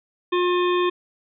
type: harmonic tone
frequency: 356.6 Hz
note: F4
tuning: 36 cents sharp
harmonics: 1 / 3 / 5 / 7 / 9 / 10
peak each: -19 / -24 / -33 / -32 / -36 / -34 dBFS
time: 0.32-0.9 s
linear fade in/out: 10 ms
effects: none